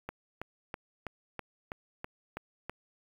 click train, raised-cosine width 0.5 ms, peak -22 dBFS, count 9, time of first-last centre 0.09-2.696 s, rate 3.07 Hz, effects 8-bit

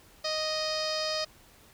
sawtooth tone with low-pass filter, 622.3 Hz, D#5, in tune, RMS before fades -31 dBFS, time 0.24-1.25 s, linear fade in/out 10 ms, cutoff 4900 Hz, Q 7.1, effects pink hiss -57 dBFS RMS until 1.73 s

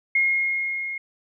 sine tone with level ramp, 2148 Hz, C7, 45 cents sharp, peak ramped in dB -16 to -28 dBFS, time 0.15-0.98 s, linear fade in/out 5 ms, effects none

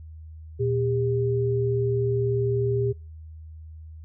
sine tone pair together, 119.19 / 400.9 Hz, A#2 / G4, +39 / +39 cents, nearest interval octave + major sixth, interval 2100 cents, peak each -24 dBFS, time 0.59-2.93 s, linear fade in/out 20 ms, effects noise-tail reverb RT60 0.3 s tail -25 dB re dry + added 79 Hz sine -39 dBFS peak until 4.04 s

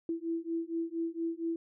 sine beating tone pair, 329.6 / 333.9 Hz, E4 / E4, 0 / +22 cents, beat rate 4.3 Hz, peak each -35 / -35 dBFS, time 0.09-1.56 s, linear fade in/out 2 ms, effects none

